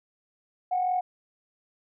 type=tone pair together; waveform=sine; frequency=730 / 773.4 Hz; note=F#5 / G5; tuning=-24 / -24 cents; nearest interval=minor second; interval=100 cents; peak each=-23 / -33 dBFS; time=0.71-1.01 s; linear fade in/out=10 ms; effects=tanh soft clip ceiling -17 dBFS